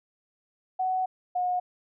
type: tone pair in turn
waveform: sine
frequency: 746 / 723.1 Hz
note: F#5 / F#5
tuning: +14 / -40 cents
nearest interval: minor second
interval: 54 cents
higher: first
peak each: -24 dBFS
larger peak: neither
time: 0.79-1.06 / 1.35-1.6 s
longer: first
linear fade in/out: 10 ms
effects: none